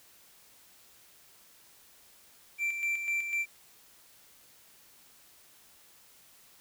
triangle tone with tremolo, 2349 Hz, D7, in tune, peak -26 dBFS, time 2.58-3.46 s, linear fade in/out 50 ms, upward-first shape square, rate 4 Hz, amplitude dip 50%, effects white hiss -59 dBFS RMS until 6.6 s

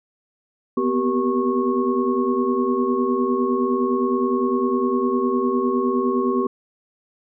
sine tone cluster, 242.5 / 252.3 / 386.7 / 474.7 / 1095 Hz, B3 / B3 / G4 / A#4 / C#6, -31 / +37 / -24 / +31 / -22 cents, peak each -26 / -23 / -21 / -29 / -26 dBFS, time 0.77-6.47 s, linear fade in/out 5 ms, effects none

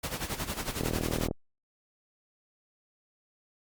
pink noise with tremolo, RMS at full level -32 dBFS, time 0.03-1.28 s, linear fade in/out 10 ms, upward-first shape sine, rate 11 Hz, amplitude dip 75%
click train, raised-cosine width 2 ms, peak -17 dBFS, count 21, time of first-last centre 0.81-1.311 s, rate 39.9 Hz
effects Opus 48 kbps

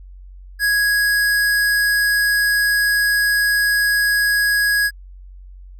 square tone, 1661.2 Hz, G#6, in tune, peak -15 dBFS, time 0.59-4.91 s, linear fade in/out 50 ms, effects added 46 Hz sine -36 dBFS peak until 5.79 s

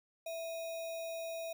sine tone with sample-and-hold, 659.3 Hz, E5, in tune, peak -38 dBFS, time 0.26-1.53 s, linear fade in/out 5 ms, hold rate 3150 Hz, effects none

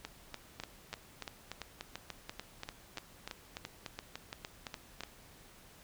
two click trains, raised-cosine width 0.2 ms, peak -23 / -23 dBFS, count 14 / 18, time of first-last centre 0.6-5.007 / 0.05-5.035 s, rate 2.95 / 3.41 Hz, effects pink hiss -58 dBFS RMS until 5.83 s

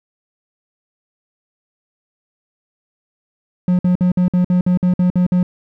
triangle tone bursts, 180 Hz, F#3, 47 cents flat, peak -9 dBFS, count 11, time 3.68-5.43 s, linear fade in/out 2 ms, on 110 ms, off 54 ms, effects none

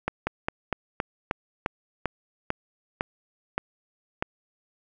slowing click train, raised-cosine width 0.5 ms, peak -10 dBFS, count 12, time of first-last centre 0.08-4.225 s, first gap 190 ms, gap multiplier 1.13, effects none

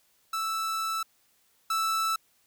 45% pulse tone pair in turn, 1318.5 / 1318.5 Hz, E6 / E6, 0 / 0 cents, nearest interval unison, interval 0 cents, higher neither, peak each -28 / -25 dBFS, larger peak second, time 0.33-1.03 / 1.7-2.16 s, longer first, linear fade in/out 5 ms, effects white hiss -67 dBFS RMS until 2.46 s

